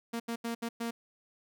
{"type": "tone bursts at uneven times", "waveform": "sawtooth", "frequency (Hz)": 232.4, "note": "A#3", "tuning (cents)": -5, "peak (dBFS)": -29, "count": 5, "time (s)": [[0.13, 0.2], [0.28, 0.36], [0.44, 0.55], [0.62, 0.69], [0.8, 0.91]], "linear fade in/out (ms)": 10, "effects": []}